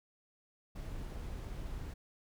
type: noise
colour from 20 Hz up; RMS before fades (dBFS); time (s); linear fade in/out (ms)
brown; -42; 0.75-1.94; 10
effects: none